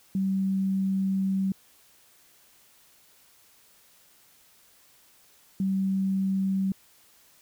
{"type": "tone pair in turn", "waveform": "sine", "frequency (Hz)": [192.3, 192.3], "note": ["G3", "G3"], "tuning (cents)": [-33, -33], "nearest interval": "unison", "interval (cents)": 0, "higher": "neither", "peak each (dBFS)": -23, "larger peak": "neither", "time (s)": [[0.15, 1.52], [5.6, 6.72]], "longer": "first", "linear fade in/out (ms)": 2, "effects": ["white hiss -59 dBFS RMS until 7.41 s"]}